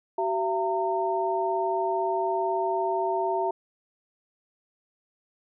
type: tone cluster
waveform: sine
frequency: 380.9 / 675 / 914 Hz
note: G4 / E5 / A#5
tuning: -50 / +41 / -34 cents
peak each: -28 dBFS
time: 0.18-3.51 s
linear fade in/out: 5 ms
effects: none